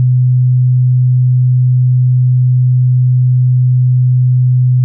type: tone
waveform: sine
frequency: 126.1 Hz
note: B2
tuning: 36 cents sharp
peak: -6 dBFS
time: 0-4.84 s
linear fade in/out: 0 ms
effects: none